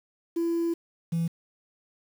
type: tone pair in turn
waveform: sine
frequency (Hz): 336.3 / 166.75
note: E4 / E3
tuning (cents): +35 / +20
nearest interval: octave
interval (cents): 1215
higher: first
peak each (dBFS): -22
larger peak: neither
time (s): 0.36-0.74 / 1.12-1.28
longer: first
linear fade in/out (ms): 10
effects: tanh soft clip ceiling -22 dBFS + 8-bit